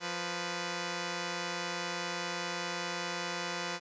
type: tone pair together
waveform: 5% pulse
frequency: 175 / 495 Hz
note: F3 / B4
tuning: +4 / +4 cents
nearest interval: octave + tritone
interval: 1800 cents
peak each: -25 / -26 dBFS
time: 0-3.8 s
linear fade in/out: 50 ms
effects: resampled to 16000 Hz